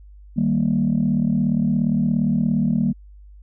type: chord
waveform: sine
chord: Eb major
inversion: none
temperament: equal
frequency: 155.56 / 196 / 233.1 Hz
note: Eb3 / G3 / Bb3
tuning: 0 / 0 / 0 cents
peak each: -22 / -20 / -19 dBFS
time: 0.36-2.93 s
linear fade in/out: 20 ms
effects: tanh soft clip ceiling -10 dBFS + added 50 Hz sine -41 dBFS peak until 3.42 s